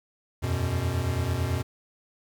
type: chord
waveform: square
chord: E suspended second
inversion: none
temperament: equal with one note detuned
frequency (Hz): 82.41 / 91.38 / 123.47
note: E2 / F#2 / B2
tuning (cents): 0 / -21 / 0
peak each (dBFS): -32 / -29 / -30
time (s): 0.42-1.63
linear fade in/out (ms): 20
effects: 9-bit